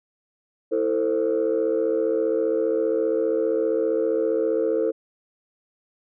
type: chord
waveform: sine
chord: A minor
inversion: second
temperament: equal with one note detuned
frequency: 329.6 / 448.2 / 523.3 Hz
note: E4 / A4 / C5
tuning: 0 / +32 / 0 cents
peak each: -25 / -21 / -24 dBFS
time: 0.71-4.92 s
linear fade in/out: 20 ms
effects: tanh soft clip ceiling -14 dBFS